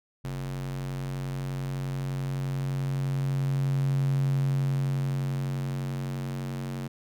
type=tone with high-pass filter sweep; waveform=square; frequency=45.81 Hz; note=F#1; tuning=17 cents flat; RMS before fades=-29 dBFS; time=0.24-6.88 s; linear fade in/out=10 ms; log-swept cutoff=100 to 170 Hz; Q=6.9; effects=none